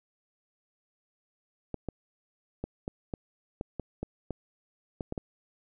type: clicks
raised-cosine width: 2 ms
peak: -20 dBFS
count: 12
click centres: 1.743 / 1.887 / 2.64 / 2.879 / 3.138 / 3.611 / 3.797 / 4.03 / 4.307 / 5.008 / 5.124 / 5.178 s
effects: none